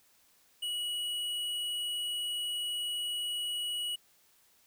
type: tone with tanh clipping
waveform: sine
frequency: 2921 Hz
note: F#7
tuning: 23 cents flat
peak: -34 dBFS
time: 0.62-3.96 s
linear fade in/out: 10 ms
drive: 13 dB
effects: white hiss -66 dBFS RMS until 4.66 s